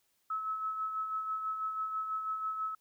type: tone with tremolo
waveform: sine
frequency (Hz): 1295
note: E6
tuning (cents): -31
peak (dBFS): -31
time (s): 0.3-2.75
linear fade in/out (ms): 5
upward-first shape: sine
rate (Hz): 6.1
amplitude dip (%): 45
effects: white hiss -75 dBFS RMS until 2.8 s